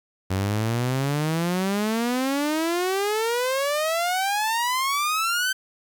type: exponential sweep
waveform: sawtooth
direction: up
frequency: 92.5 to 1556 Hz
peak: -18 dBFS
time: 0.3-5.53 s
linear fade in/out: 10 ms
effects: 9-bit